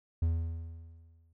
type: tone with exponential decay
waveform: triangle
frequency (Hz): 82.41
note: E2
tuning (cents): 0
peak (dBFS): -22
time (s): 0.22-1.33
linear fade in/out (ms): 5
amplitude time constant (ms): 240
effects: none